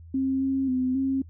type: tone with pitch steps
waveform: sine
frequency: 266.3 / 268.5 / 255.8 / 268.1 Hz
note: C4 / C4 / C4 / C4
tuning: +31 / +45 / -39 / +42 cents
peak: -22 dBFS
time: 0.14-1.22 s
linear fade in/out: 5 ms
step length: 270 ms
effects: noise-tail reverb RT60 0.1 s tail -24 dB re dry + added 83 Hz sine -43 dBFS peak until 1.29 s